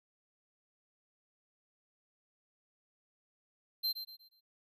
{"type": "tone with echo", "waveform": "square", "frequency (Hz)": 4133, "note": "C8", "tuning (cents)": -22, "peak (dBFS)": -31, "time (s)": [3.83, 3.93], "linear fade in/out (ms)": 20, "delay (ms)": 120, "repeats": 4, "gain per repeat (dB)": -9, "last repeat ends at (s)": 4.41, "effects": []}